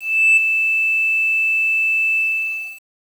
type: tone with ADSR envelope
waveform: sine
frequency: 2637 Hz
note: E7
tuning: in tune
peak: -6 dBFS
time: 0-2.81 s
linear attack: 370 ms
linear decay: 11 ms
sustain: -8 dB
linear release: 630 ms
effects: tanh soft clip ceiling -7 dBFS + 7-bit